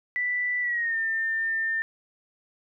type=tone with pitch glide; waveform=sine; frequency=1975.5 to 1801.1 Hz; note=B6 to A6; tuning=0 to +40 cents; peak=-24 dBFS; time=0.16-1.82 s; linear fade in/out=0 ms; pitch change=-160 cents; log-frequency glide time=0.61-0.98 s; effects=none